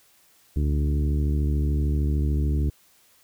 harmonic tone with a mistuned harmonic, 73.4 Hz, D2, in tune, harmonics 1 / 2 / 3 / 4 / 5 / 6, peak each -21 / -28 / -34 / -33 / -38 / -44 dBFS, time 0.56-2.7 s, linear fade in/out 5 ms, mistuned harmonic 1, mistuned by -30 cents, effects white hiss -59 dBFS RMS until 3.23 s

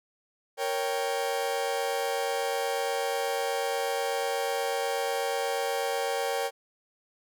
40% pulse chord, G diminished, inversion first, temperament equal, 466.2 / 554.4 / 784 Hz, Bb4 / Db5 / G5, 0 / 0 / 0 cents, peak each -31 dBFS, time 0.57-6.51 s, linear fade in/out 50 ms, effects none

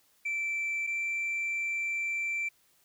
sine tone pair in turn, 2333 / 2343 Hz, D7 / D7, -12 / -5 cents, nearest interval unison, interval 7 cents, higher second, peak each -27 dBFS, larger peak neither, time 0.25-0.87 / 0.87-2.49 s, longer second, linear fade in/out 10 ms, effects tanh soft clip ceiling -28 dBFS + white hiss -67 dBFS RMS until 2.84 s

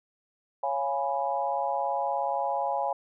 sine chord, C# dominant seventh, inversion none, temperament equal with one note detuned, 554.4 / 691.6 / 830.6 / 987.8 Hz, C#5 / E#5 / G#5 / B5, 0 / -17 / 0 / 0 cents, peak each -32 / -32 / -29 / -34 dBFS, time 0.63-2.93 s, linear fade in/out 5 ms, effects none

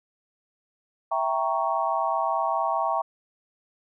sine chord, E diminished seventh, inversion none, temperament equal, 659.3 / 784 / 932.3 / 1108.7 Hz, E5 / G5 / Bb5 / Db6, 0 / 0 / 0 / 0 cents, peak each -28 dBFS, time 1.11-3.02 s, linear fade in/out 10 ms, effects none

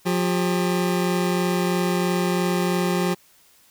25% pulse tone pair together, 178.39 / 399.8 Hz, F3 / G4, +37 / +34 cents, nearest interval octave + major second, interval 1397 cents, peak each -17 / -23 dBFS, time 0.05-3.15 s, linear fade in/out 20 ms, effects white hiss -56 dBFS RMS until 3.7 s

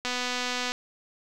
click train, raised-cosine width 0.2 ms, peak -13 dBFS, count 167, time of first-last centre 0.05-0.719 s, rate 248 Hz, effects none

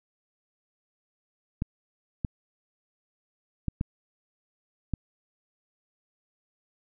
clicks, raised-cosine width 5 ms, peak -15 dBFS, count 5, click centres 1.621 / 2.248 / 3.683 / 3.811 / 4.937 s, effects none

